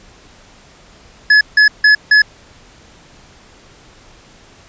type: tone bursts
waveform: square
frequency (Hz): 1704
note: G#6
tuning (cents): +44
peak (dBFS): -6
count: 4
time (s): 1.3-2.22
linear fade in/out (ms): 5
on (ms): 110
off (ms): 160
effects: pink hiss -44 dBFS RMS until 4.68 s + resampled to 16000 Hz